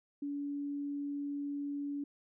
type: tone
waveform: sine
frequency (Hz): 285.6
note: D4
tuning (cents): -48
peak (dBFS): -35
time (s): 0.22-2.04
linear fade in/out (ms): 5
effects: none